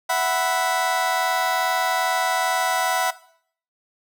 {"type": "chord", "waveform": "30% pulse", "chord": "E suspended second", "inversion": "none", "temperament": "just", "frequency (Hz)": [659.3, 741.7, 988.9], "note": ["E5", "F#5", "B5"], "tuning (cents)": [0, 4, 2], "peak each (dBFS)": [-23, -20, -22], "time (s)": [0.09, 3.11], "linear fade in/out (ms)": 10, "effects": ["noise-tail reverb RT60 0.6 s tail -18 dB re dry"]}